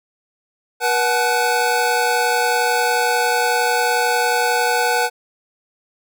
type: tone cluster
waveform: square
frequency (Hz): 482.3 / 743 / 860 / 1498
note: B4 / F#5 / A5 / F#6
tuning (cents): -41 / +7 / -40 / +21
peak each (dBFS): -22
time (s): 0.8-5.1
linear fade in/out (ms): 50
effects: none